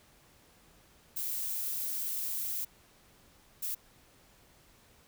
violet noise bursts at uneven times, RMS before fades -35 dBFS, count 2, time 1.16-2.65 / 3.62-3.75 s, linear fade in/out 10 ms, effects pink hiss -62 dBFS RMS until 5.07 s

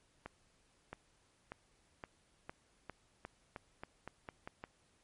accelerating click train, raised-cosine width 0.5 ms, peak -29 dBFS, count 13, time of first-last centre 0.26-4.639 s, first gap 670 ms, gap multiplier 0.88, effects pink hiss -72 dBFS RMS until 5.03 s + MP3 48 kbps

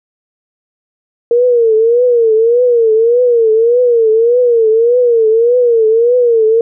sine tone with vibrato, 466.2 Hz, A#4, in tune, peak -6 dBFS, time 1.31-6.61 s, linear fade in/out 2 ms, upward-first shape triangle, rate 1.7 Hz, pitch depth 130 cents each way, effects none

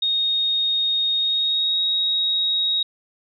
sine tone with pitch glide, 3720 to 3783 Hz, A#7 to A#7, -4 to +25 cents, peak -18 dBFS, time 0.02-2.83 s, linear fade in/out 5 ms, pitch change +29 cents, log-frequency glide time 1.16-1.83 s, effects none

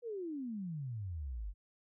sine exponential sweep, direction down, 493.9 to 45 Hz, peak -38 dBFS, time 0.02-1.54 s, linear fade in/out 50 ms, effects none

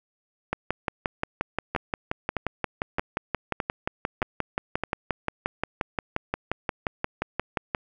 two click trains, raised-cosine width 0.5 ms, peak -10 / -11 dBFS, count 42 / 6, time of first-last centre 0.53-7.748 / 1.75-4.836 s, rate 5.68 / 1.62 Hz, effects none

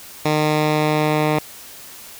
10% pulse tone with low-pass filter sweep, 152.6 Hz, D#3, 33 cents flat, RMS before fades -18 dBFS, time 0.25-1.39 s, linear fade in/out 5 ms, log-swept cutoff 5400 to 2900 Hz, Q 0.83, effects white hiss -39 dBFS RMS until 2.19 s

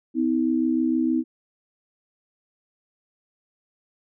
sine tone pair together, 253.5 / 320 Hz, B3 / D#4, +45 / +49 cents, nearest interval major third, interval 404 cents, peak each -22 dBFS, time 0.14-1.24 s, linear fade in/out 50 ms, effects none

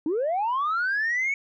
sine linear sweep, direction up, 287.4 to 2242 Hz, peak -21 dBFS, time 0.06-1.34 s, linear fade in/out 2 ms, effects tanh soft clip ceiling -20 dBFS

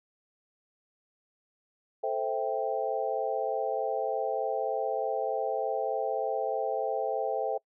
sine chord, A minor seventh, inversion none, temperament equal, 440 / 523.3 / 659.3 / 784 Hz, A4 / C5 / E5 / G5, 0 / 0 / 0 / 0 cents, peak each -33 dBFS, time 2.03-7.58 s, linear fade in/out 10 ms, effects noise-tail reverb RT60 0.1 s tail -25 dB re dry

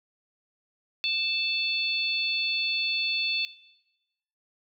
harmonic tone, 880 Hz, A5, in tune, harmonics 3 / 4 / 5, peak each -28 / -29 / -30 dBFS, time 1.04-3.45 s, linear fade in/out 0 ms, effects noise-tail reverb RT60 1.0 s tail -19 dB re dry

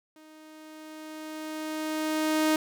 sawtooth tone with level ramp, 311.2 Hz, D#4, in tune, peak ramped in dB -47 to -17 dBFS, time 0.16-2.56 s, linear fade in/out 2 ms, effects none

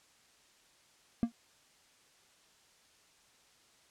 triangle tone with exponential decay, 233.1 Hz, A#3, in tune, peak -20 dBFS, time 1.23-1.32 s, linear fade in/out 0 ms, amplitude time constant 18 ms, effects white hiss -65 dBFS RMS until 3.9 s + low-pass 8000 Hz 12 dB/octave

